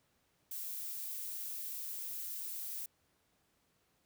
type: noise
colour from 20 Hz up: violet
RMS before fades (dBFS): -42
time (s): 0.51-2.86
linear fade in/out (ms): 5
effects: pink hiss -75 dBFS RMS until 4.05 s + high-pass 60 Hz 12 dB/octave